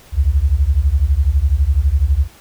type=beating tone pair; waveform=sine; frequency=64.3 / 76.3 Hz; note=C2 / D#2; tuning=-30 / -33 cents; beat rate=12 Hz; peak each=-14 dBFS; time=0.12-2.28 s; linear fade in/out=50 ms; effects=pink hiss -45 dBFS RMS until 2.4 s